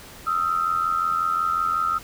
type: tone pair together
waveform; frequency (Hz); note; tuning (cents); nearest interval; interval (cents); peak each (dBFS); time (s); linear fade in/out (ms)
sine; 1261.5 / 1347; D#6 / E6; +23 / +37; minor second; 114; -23; 0.26-1.99; 20
effects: pink hiss -43 dBFS RMS until 2.03 s